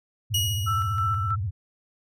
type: tone with vibrato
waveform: sine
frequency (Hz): 100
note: G2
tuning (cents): +35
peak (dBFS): -25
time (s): 0.3-1.51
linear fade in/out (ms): 20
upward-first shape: sine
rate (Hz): 15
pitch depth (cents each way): 240
type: tone with exponential decay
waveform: sawtooth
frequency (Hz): 2900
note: F#7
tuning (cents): -35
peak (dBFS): -18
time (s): 0.34-1.31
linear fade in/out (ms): 5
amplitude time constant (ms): 210
type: tone with tremolo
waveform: sine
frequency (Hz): 1329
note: E6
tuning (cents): +14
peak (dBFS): -23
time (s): 0.66-1.36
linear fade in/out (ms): 20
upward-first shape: square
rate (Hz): 3.1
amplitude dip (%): 40
effects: none